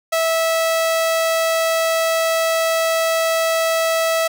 sawtooth tone, 653 Hz, E5, 17 cents flat, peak -12 dBFS, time 0.12-4.28 s, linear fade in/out 10 ms, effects 7-bit

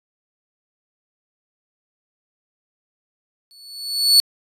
40% pulse tone with exponential growth, 4435 Hz, C#8, in tune, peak -6 dBFS, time 3.51-4.2 s, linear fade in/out 0 ms, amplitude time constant 150 ms, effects resampled to 32000 Hz

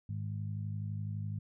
harmonic tone, 51.91 Hz, G#1, in tune, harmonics 2 / 3 / 4, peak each -36 / -42 / -47 dBFS, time 0.09-1.39 s, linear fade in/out 5 ms, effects none

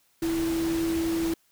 sine tone in noise, 329.6 Hz, E4, in tune, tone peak -24 dBFS, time 0.22-1.34 s, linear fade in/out 5 ms, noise pink, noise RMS -36 dBFS, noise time 0.22-1.34 s, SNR +9 dB, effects white hiss -66 dBFS RMS until 1.51 s

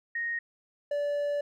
sine / triangle tone pair in turn, 1864.7 / 579.3 Hz, A#6 / D5, 0 / -24 cents, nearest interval octave + minor sixth, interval 2024 cents, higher first, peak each -29 / -25 dBFS, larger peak second, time 0.15-0.39 / 0.91-1.41 s, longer second, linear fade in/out 5 ms, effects none

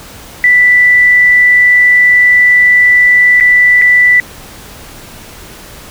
sine tone with dropouts, 1975.5 Hz, B6, in tune, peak -3 dBFS, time 0.44-4.2 s, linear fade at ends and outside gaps 1 ms, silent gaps 3.401-3.408 / 3.816-3.82 s, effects pink hiss -32 dBFS RMS until 5.9 s

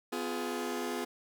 sawtooth chord, F diminished, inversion second, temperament just, 251.4 / 349.2 / 419.1 Hz, Cb4 / F4 / Ab4, +31 / 0 / +16 cents, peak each -34 dBFS, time 0.12-1.05 s, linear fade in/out 10 ms, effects none

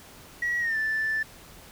sine tone with pitch glide, 1920 to 1760.6 Hz, B6 to A6, -49 to +1 cents, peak -23 dBFS, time 0.42-1.23 s, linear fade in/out 5 ms, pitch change -150 cents, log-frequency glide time 0.59-0.77 s, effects tanh soft clip ceiling -21 dBFS + pink hiss -49 dBFS RMS until 1.71 s

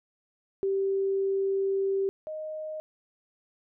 sine tone pair in turn, 389.7 / 621.3 Hz, G4 / D#5, -10 / -3 cents, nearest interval minor sixth, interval 807 cents, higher second, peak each -24 / -33 dBFS, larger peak first, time 0.63-2.09 / 2.27-2.8 s, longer first, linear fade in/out 0 ms, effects none

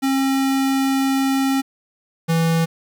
square tone pair in turn, 269.4 / 164.65 Hz, C#4 / E3, -49 / -2 cents, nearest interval major sixth, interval 853 cents, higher first, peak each -17 / -16 dBFS, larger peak second, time 0.02-1.62 / 2.28-2.66 s, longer first, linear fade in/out 20 ms, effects 9-bit

